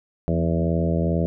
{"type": "harmonic tone with a mistuned harmonic", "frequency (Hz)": 82.3, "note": "E2", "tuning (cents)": -2, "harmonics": [1, 2, 3, 4, 5, 6, 7, 8], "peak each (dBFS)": [-25, -22, -30, -30, -31, -31, -30, -32], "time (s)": [0.28, 1.26], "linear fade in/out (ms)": 0, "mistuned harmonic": 2, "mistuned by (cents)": 46, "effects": []}